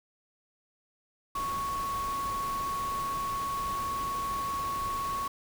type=tone in noise; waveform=sine; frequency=1108.7 Hz; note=C#6; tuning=in tune; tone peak=-30 dBFS; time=1.35-5.28 s; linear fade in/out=5 ms; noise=pink; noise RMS=-41 dBFS; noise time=1.35-5.28 s; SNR=+8 dB; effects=none